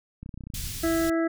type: clicks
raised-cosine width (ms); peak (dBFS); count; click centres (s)
5; -26; 10; 0.23 / 0.261 / 0.292 / 0.342 / 0.376 / 0.408 / 0.438 / 0.47 / 0.502 / 0.539
type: band-stop noise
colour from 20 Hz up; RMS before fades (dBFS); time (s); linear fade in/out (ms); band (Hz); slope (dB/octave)
pink; -34; 0.54-1.1; 5; 120 to 3600; 12
type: harmonic tone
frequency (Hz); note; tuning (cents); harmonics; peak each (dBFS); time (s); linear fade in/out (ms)
329.6; E4; 0; 1 / 2 / 4 / 5 / 6; -23 / -29 / -35 / -37 / -39; 0.83-1.28; 10
effects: none